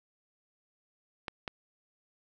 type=clicks; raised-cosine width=0.3 ms; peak=-19 dBFS; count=2; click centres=1.282 / 1.478 s; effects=none

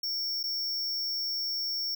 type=tone with dropouts; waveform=square; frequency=5470 Hz; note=F8; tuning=37 cents flat; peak=-30 dBFS; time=0.03-1.95 s; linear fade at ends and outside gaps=5 ms; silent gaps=0.431-0.437 s; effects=none

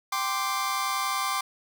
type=chord; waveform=sawtooth; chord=G suspended fourth; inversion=none; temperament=just; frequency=784 / 1045.3 / 1176 Hz; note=G5 / C6 / D6; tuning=0 / -2 / +2 cents; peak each=-30 / -26 / -25 dBFS; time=0.12-1.41 s; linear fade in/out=5 ms; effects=none

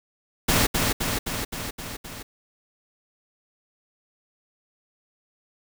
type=noise with echo; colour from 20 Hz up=pink; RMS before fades=-20 dBFS; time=0.48-0.67 s; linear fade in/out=10 ms; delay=260 ms; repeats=6; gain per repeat=-3 dB; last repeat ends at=2.23 s; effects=none

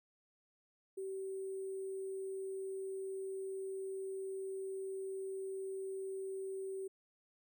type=tone with sample-and-hold; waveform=sine; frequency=384.4 Hz; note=G4; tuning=34 cents flat; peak=-39 dBFS; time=0.97-6.88 s; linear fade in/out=10 ms; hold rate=8820 Hz; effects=none

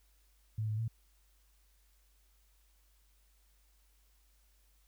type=tone with pitch steps; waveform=sine; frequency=108.9 / 107.5 / 113.3 Hz; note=A2 / A2 / A#2; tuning=-17 / -40 / -49 cents; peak=-32 dBFS; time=0.58-0.88 s; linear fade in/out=5 ms; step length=100 ms; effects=added 50 Hz sine -66 dBFS peak until 4.87 s + white hiss -73 dBFS RMS until 4.87 s

